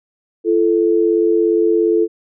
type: tone pair together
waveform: sine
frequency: 340.4 / 437.6 Hz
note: F4 / A4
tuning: -44 / -9 cents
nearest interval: major third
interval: 435 cents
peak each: -14 dBFS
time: 0.44-2.08 s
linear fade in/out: 50 ms
effects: none